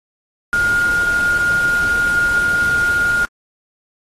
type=tone in noise; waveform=sine; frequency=1420 Hz; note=F6; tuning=28 cents sharp; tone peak=-13 dBFS; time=0.53-3.25 s; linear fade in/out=0 ms; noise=pink; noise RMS=-29 dBFS; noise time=0.53-3.25 s; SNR=+13 dB; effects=AAC 32 kbps